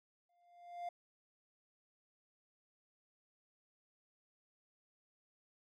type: tone with exponential growth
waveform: triangle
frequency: 699 Hz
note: F5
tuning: 1 cent sharp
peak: -36 dBFS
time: 0.29-0.89 s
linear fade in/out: 5 ms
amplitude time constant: 130 ms
effects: none